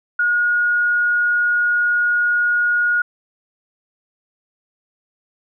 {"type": "tone", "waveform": "sine", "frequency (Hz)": 1441, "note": "F#6", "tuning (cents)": -46, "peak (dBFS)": -14, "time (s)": [0.19, 3.02], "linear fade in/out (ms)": 5, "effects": []}